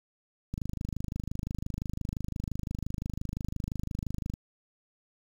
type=click train; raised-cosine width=5 ms; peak=-21 dBFS; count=99; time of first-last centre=0.54-4.338 s; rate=25.8 Hz; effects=8-bit